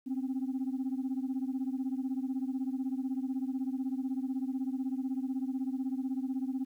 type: beating tone pair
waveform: sine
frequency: 257.1 / 273.1 Hz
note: C4 / C#4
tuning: -30 / -26 cents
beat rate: 16 Hz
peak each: -32 / -34 dBFS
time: 0.06-6.65 s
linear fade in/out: 20 ms
effects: tanh soft clip ceiling -27 dBFS + 11-bit